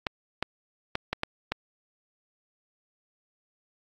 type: clicks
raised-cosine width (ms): 0.3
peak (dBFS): -11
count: 6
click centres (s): 0.068 / 0.426 / 0.954 / 1.13 / 1.234 / 1.52
effects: AAC 48 kbps